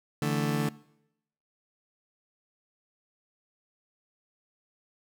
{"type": "chord", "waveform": "30% pulse", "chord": "D suspended second", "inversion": "none", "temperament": "just", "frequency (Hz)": [146.83, 165.19, 220.2], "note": ["D3", "E3", "A3"], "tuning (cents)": [0, 4, 2], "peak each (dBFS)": [-26, -32, -29], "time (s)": [0.22, 0.69], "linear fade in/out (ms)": 2, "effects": ["noise-tail reverb RT60 0.8 s tail -21 dB re dry"]}